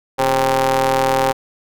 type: ring-modulated tone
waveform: sawtooth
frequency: 128.6 Hz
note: C3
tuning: 30 cents flat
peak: -7 dBFS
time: 0.18-1.33 s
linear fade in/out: 20 ms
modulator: 663 Hz
effects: none